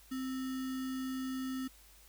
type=tone with sample-and-hold; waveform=sine; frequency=260.9 Hz; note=C4; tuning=5 cents flat; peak=-35 dBFS; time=0.11-1.68 s; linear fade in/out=10 ms; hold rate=1575 Hz; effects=added 50 Hz sine -61 dBFS peak until 2.08 s + white hiss -61 dBFS RMS until 2.08 s